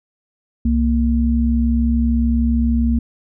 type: tone pair together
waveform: sine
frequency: 65.7 / 232.6 Hz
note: C2 / A#3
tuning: +8 / -4 cents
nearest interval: octave + minor seventh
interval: 2188 cents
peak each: -16 dBFS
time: 0.65-2.99 s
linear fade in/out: 5 ms
effects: none